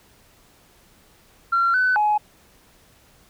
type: tone with pitch steps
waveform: sine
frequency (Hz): 1370 / 1506 / 842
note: F6 / F#6 / G#5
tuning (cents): -34 / +30 / +24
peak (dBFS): -15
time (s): 1.52-2.18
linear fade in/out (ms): 10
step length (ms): 220
effects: tanh soft clip ceiling -12 dBFS + pink hiss -55 dBFS RMS until 3.29 s